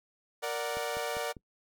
sawtooth chord, Bb augmented, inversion none, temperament equal, 466.2 / 587.3 / 740 Hz, Bb4 / D5 / F#5, 0 / 0 / 0 cents, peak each -32 / -32 / -34 dBFS, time 0.42-1.33 s, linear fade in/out 20 ms
click train, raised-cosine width 3 ms, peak -32 dBFS, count 4, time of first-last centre 0.77-1.368 s, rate 5.02 Hz
effects noise-tail reverb RT60 0.1 s tail -22 dB re dry

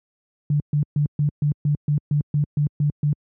sine tone bursts, 146.83 Hz, D3, in tune, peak -16 dBFS, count 12, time 0.5-3.13 s, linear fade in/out 2 ms, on 100 ms, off 130 ms, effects high-pass 80 Hz 12 dB/octave

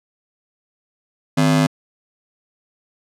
45% pulse ring-modulated tone, 207.7 Hz, G#3, in tune, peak -10 dBFS, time 1.37-1.67 s, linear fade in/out 10 ms, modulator 50.7 Hz, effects low-pass 10000 Hz 12 dB/octave

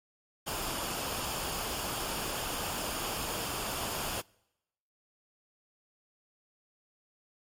pink noise with comb filter, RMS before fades -35 dBFS, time 0.46-4.22 s, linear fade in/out 20 ms, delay 0.5 ms, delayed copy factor -0.5, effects noise-tail reverb RT60 0.9 s tail -26 dB re dry + MP3 64 kbps

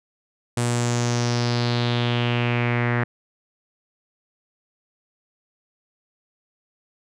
sawtooth tone with low-pass filter sweep, 120 Hz, B2, 49 cents flat, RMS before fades -22 dBFS, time 0.57-3.04 s, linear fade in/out 5 ms, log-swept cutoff 8900 to 1800 Hz, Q 3.7, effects none

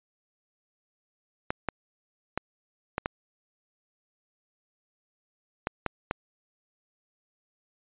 clicks, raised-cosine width 0.5 ms, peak -12 dBFS, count 8, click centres 1.505 / 1.687 / 2.376 / 2.981 / 3.059 / 5.671 / 5.863 / 6.111 s, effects resampled to 8000 Hz

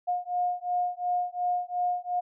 sine beating tone pair, 714 / 716.8 Hz, F5 / F5, +38 / +45 cents, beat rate 2.8 Hz, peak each -29 dBFS, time 0.07-2.21 s, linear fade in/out 20 ms, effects none

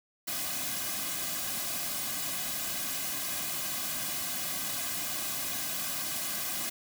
white noise with comb filter, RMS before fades -34 dBFS, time 0.27-6.7 s, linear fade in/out 10 ms, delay 2.2 ms, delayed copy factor -0.85, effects none

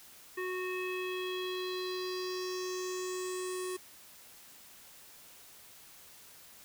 square tone with low-pass filter sweep, 367.8 Hz, F#4, 10 cents flat, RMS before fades -37 dBFS, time 0.37-3.77 s, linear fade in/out 10 ms, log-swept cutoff 2100 to 10000 Hz, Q 4.3, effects white hiss -55 dBFS RMS until 6.64 s

